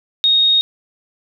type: tone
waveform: sine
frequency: 3729 Hz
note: A#7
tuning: in tune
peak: -10 dBFS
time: 0.24-0.61 s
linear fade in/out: 0 ms
effects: none